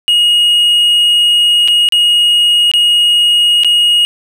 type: tone with dropouts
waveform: triangle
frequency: 2878 Hz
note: F#7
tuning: 49 cents flat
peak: -5 dBFS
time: 0.08-4.05 s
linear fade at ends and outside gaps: 0 ms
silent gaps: 1.677-1.683 / 1.888-1.923 / 2.715-2.737 / 3.635-3.646 s
effects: none